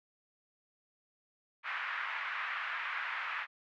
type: band-pass noise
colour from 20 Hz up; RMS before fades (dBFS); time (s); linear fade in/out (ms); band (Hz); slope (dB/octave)
pink; -38; 1.63-3.47; 50; 1200 to 2300; 24
effects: none